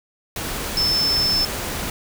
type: tone in noise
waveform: sine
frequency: 5274 Hz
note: E8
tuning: in tune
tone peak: -17 dBFS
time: 0.77-1.45 s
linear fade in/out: 2 ms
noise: pink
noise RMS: -27 dBFS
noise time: 0.36-1.9 s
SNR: +7 dB
effects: none